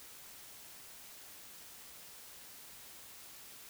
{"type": "silence", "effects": ["white hiss -53 dBFS RMS until 3.69 s"]}